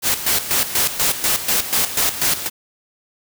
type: noise with tremolo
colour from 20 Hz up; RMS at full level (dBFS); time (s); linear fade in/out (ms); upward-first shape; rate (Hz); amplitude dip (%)
white; -17; 0.02-2.5; 50; square; 4.1; 70
effects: none